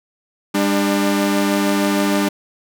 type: tone pair together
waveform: sawtooth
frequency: 200.7 / 297.8 Hz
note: G3 / D4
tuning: +41 / +24 cents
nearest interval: perfect fifth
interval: 683 cents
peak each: -14 dBFS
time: 0.54-2.29 s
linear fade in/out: 10 ms
effects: none